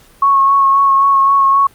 sine tone with vibrato, 1099 Hz, C#6, 15 cents flat, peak -7 dBFS, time 0.22-1.67 s, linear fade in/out 5 ms, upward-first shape sine, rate 3.8 Hz, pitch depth 19 cents each way, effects pink hiss -46 dBFS RMS until 1.74 s + Opus 48 kbps

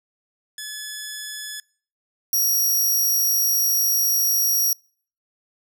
10% pulse tone pair in turn, 1713 / 5682 Hz, A6 / F8, -47 / +29 cents, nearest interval octave + major sixth, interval 2076 cents, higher second, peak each -22 / -12 dBFS, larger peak second, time 0.58-1.6 / 2.33-4.73 s, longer second, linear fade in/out 2 ms, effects noise-tail reverb RT60 0.5 s tail -26 dB re dry

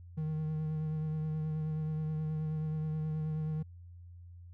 triangle tone with vibrato, 155.56 Hz, D#3, in tune, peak -30 dBFS, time 0.17-3.63 s, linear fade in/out 10 ms, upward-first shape triangle, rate 9.4 Hz, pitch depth 24 cents each way, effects added 87 Hz sine -48 dBFS peak until 4.53 s

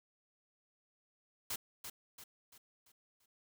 white noise with echo, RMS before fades -39 dBFS, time 1.5-1.56 s, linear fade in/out 5 ms, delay 340 ms, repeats 5, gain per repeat -7 dB, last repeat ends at 3.26 s, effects none

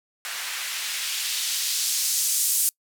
blue noise with band-pass filter sweep, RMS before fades -26 dBFS, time 0.25-2.69 s, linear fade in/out 0 ms, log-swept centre 1500 to 8900 Hz, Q 1, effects noise-tail reverb RT60 0.1 s tail -26 dB re dry

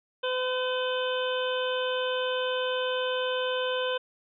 harmonic tone, 508 Hz, B4, 49 cents sharp, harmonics 1 / 2 / 3 / 5 / 6 / 7, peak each -28 / -35 / -35 / -40 / -35 / -39 dBFS, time 0.23-3.98 s, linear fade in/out 10 ms, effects none

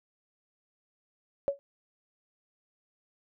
sine tone with exponential decay, 560 Hz, C#5, 18 cents sharp, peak -20 dBFS, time 1.48-1.59 s, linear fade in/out 0 ms, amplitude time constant 23 ms, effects none

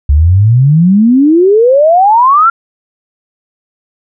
sine exponential sweep, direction up, 68.1 to 1396.9 Hz, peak -3 dBFS, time 0.09-2.5 s, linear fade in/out 5 ms, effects none

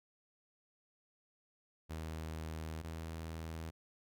sawtooth tone pair in turn, 79.6 / 80.99 Hz, D#2 / E2, +40 / -30 cents, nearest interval unison, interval 30 cents, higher second, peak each -37 / -38 dBFS, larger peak first, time 1.89-2.83 / 2.83-3.71 s, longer first, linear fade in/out 20 ms, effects none

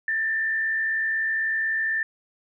sine tone with frequency modulation, 1782 Hz, A6, 22 cents sharp, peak -22 dBFS, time 0.08-2.03 s, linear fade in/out 2 ms, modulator 72 Hz, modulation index 0.46, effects none

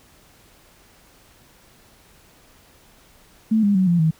sine tone with pitch steps, 220 / 202.9 / 187.15 / 172.61 / 159.2 Hz, A3 / G#3 / F#3 / F3 / D#3, 0 / -40 / +20 / -20 / +40 cents, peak -14 dBFS, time 3.51-4.11 s, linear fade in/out 10 ms, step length 120 ms, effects pink hiss -53 dBFS RMS until 4.19 s

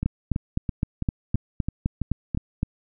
two click trains, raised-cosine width 5 ms, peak -10 / -13 dBFS, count 11 / 8, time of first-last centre 0.06-2.631 / 0.03-2.348 s, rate 3.89 / 3.02 Hz, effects none

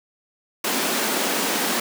pink high-pass noise, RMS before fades -23 dBFS, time 0.64-1.8 s, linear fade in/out 5 ms, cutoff 200 Hz, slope 48 dB/octave, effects none

